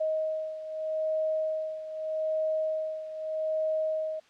sine beating tone pair, 628 / 628.81 Hz, D#5 / D#5, +16 / +18 cents, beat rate 0.81 Hz, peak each -29 / -34 dBFS, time 0-4.2 s, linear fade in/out 10 ms, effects white hiss -60 dBFS RMS until 4.29 s + low-pass 4000 Hz 12 dB/octave

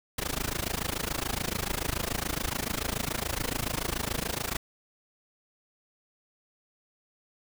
pink noise with amplitude modulation, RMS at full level -28 dBFS, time 0.18-4.57 s, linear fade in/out 5 ms, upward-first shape sine, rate 27 Hz, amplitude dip 95%, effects none

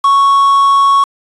triangle tone with quantisation, 1108.7 Hz, C#6, in tune, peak -4 dBFS, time 0.04-1.04 s, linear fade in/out 5 ms, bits 4, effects resampled to 24000 Hz

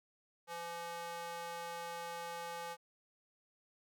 square tone with high-pass filter, 170 Hz, F3, 46 cents flat, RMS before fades -44 dBFS, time 0.47-2.77 s, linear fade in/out 50 ms, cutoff 710 Hz, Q 1.9, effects none

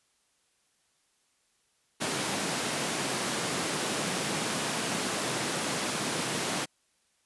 pink high-pass noise, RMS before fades -31 dBFS, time 2-6.66 s, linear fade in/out 20 ms, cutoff 150 Hz, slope 24 dB/octave, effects white hiss -71 dBFS RMS until 7.25 s + resampled to 24000 Hz

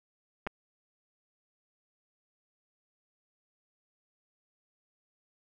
clicks, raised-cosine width 0.5 ms, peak -20 dBFS, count 2, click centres 0.467 / 0.472 s, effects none

